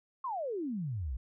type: exponential sweep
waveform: sine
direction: down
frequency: 1108.7 to 55 Hz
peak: -33 dBFS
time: 0.24-1.17 s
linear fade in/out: 5 ms
effects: none